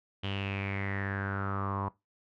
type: tone with low-pass filter sweep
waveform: sawtooth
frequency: 98.5 Hz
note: G2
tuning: 9 cents sharp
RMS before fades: -34 dBFS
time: 0.23-1.89 s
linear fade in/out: 10 ms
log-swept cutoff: 3100 to 1000 Hz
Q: 7.7
effects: noise-tail reverb RT60 0.2 s tail -19 dB re dry